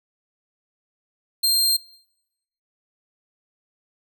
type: tone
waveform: sawtooth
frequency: 4186 Hz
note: C8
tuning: in tune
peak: -14 dBFS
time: 1.43-1.77 s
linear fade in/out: 10 ms
effects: noise-tail reverb RT60 0.9 s tail -24 dB re dry